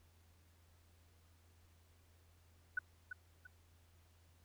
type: tone with echo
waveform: sine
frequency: 1490 Hz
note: F#6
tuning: 12 cents sharp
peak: -33 dBFS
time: 2.77-2.79 s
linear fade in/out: 5 ms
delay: 340 ms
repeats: 2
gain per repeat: -9 dB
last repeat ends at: 3.47 s
effects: added 84 Hz sine -66 dBFS peak until 4.44 s + pink hiss -73 dBFS RMS until 4.44 s